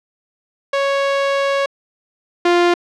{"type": "tone pair in turn", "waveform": "sawtooth", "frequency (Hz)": [554.4, 349.3], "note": ["C#5", "F4"], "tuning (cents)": [0, 0], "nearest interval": "minor sixth", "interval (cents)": 800, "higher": "first", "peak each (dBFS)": [-11, -7], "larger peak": "second", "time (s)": [[0.73, 1.66], [2.45, 2.74]], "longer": "first", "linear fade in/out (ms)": 5, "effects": ["low-pass 4000 Hz 12 dB/octave"]}